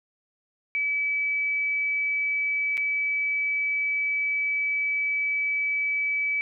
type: tone with dropouts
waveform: sine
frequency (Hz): 2294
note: D7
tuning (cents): -41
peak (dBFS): -23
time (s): 0.75-6.41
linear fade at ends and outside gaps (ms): 0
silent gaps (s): 2.771-2.777
effects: none